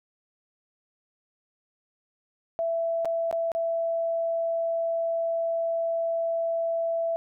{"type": "tone with dropouts", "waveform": "sine", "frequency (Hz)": 665, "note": "E5", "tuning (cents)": 15, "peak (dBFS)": -24, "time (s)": [2.59, 7.16], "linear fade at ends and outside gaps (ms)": 0, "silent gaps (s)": [[3.048, 3.055], [3.312, 3.327], [3.518, 3.55]], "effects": []}